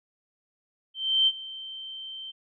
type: tone with ADSR envelope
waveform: sine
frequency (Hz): 3117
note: G7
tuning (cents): -11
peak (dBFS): -17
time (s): 0.94-2.32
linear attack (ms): 330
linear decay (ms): 46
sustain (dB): -19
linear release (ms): 20
effects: none